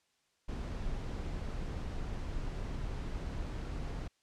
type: noise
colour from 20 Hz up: brown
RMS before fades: -38 dBFS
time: 0.48-4.08 s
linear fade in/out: 10 ms
effects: white hiss -75 dBFS RMS until 4.22 s + low-pass 7000 Hz 12 dB/octave